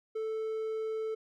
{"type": "tone", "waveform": "triangle", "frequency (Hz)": 440, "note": "A4", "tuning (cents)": 0, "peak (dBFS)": -30, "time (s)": [0.15, 1.15], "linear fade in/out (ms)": 10, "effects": []}